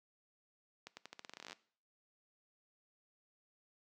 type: accelerating click train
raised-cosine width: 0.2 ms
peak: -30 dBFS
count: 18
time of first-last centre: 0.87-1.529 s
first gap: 100 ms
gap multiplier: 0.86
effects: noise-tail reverb RT60 0.5 s tail -19 dB re dry + high-pass 200 Hz 12 dB/octave